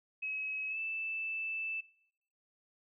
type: tone with pitch glide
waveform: sine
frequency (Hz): 2560 to 2640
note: D#7 to E7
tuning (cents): +49 to +2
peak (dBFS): -35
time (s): 0.22-1.81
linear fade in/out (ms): 10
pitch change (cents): +53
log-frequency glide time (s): 0.69-0.78
effects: noise-tail reverb RT60 0.7 s tail -20 dB re dry